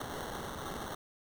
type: noise with sample-and-hold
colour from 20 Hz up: violet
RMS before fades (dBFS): -41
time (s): 0-0.95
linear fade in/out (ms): 5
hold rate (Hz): 2450
effects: none